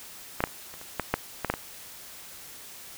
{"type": "clicks", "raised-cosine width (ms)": 0.5, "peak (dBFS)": [-11, -6, -30, -28, -28, -11, -7, -12, -8, -15], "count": 10, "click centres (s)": [0.405, 0.439, 0.473, 0.74, 0.814, 0.997, 1.14, 1.447, 1.5, 1.539], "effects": ["white hiss -45 dBFS RMS until 2.97 s"]}